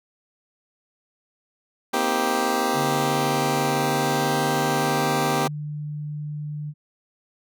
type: chord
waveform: 15% pulse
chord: C minor seventh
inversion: third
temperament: just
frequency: 235.5 / 261.6 / 314 / 392.4 Hz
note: Bb3 / C4 / Eb4 / G4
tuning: +18 / 0 / +16 / +2 cents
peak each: -21 / -21 / -24 / -19 dBFS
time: 1.93-5.48 s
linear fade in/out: 10 ms
type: tone with pitch glide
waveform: sine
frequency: 145.1 to 149.18 Hz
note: D3 to D3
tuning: -21 to +27 cents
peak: -28 dBFS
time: 2.73-6.74 s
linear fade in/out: 50 ms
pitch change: +48 cents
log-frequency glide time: 3.68-4.69 s
effects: none